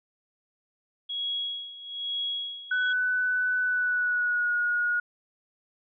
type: tone with tremolo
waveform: sine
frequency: 3322 Hz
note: G#7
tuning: in tune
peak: -27 dBFS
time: 1.09-2.93 s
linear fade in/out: 10 ms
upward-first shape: sine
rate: 1.1 Hz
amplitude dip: 80%
type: tone with pitch glide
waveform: sine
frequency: 1497 to 1444.3 Hz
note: F#6 to F#6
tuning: +20 to -42 cents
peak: -23 dBFS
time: 2.71-5 s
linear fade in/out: 5 ms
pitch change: -62 cents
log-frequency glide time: 3.62-4.54 s
effects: none